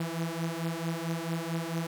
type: beating tone pair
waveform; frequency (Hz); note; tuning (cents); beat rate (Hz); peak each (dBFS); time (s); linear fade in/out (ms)
sawtooth; 163.4 / 167.9; E3 / E3; -15 / +32; 4.5; -30; 0-1.87; 5
effects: none